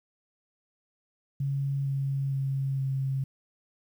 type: tone with pitch steps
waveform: sine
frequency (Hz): 138.59 / 137.24 / 135.89 / 134.57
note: C#3 / C#3 / C#3 / C3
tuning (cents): 0 / -17 / -34 / +49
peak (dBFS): -26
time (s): 1.4-3.24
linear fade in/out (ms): 5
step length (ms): 460
effects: 10-bit